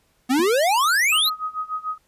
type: exponential sweep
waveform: square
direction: up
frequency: 241.9 to 4311 Hz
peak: -17 dBFS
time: 0.29-1.3 s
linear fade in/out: 20 ms
type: tone with exponential decay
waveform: triangle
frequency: 241.6 Hz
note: B3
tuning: 38 cents flat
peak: -19 dBFS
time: 0.39-0.51 s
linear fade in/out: 5 ms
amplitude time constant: 25 ms
type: tone with tremolo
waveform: sine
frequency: 1257 Hz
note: D#6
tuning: 17 cents sharp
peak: -22 dBFS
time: 1.12-1.98 s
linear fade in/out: 5 ms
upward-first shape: sine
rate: 6.8 Hz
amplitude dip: 90%
effects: pink hiss -64 dBFS RMS until 2.07 s + resampled to 32000 Hz